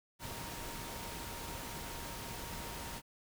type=tone in noise; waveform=sine; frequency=932.3 Hz; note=A#5; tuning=in tune; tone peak=-51 dBFS; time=0.19-3.02 s; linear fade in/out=50 ms; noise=pink; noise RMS=-44 dBFS; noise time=0.19-3.02 s; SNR=-10 dB; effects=none